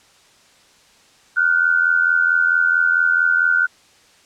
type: tone pair together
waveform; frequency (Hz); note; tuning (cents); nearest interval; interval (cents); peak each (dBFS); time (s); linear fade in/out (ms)
sine; 1423 / 1507.5; F6 / F#6; +32 / +32; minor second; 100; -16; 1.36-3.67; 20
effects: white hiss -52 dBFS RMS until 4.25 s + low-pass 7000 Hz 12 dB/octave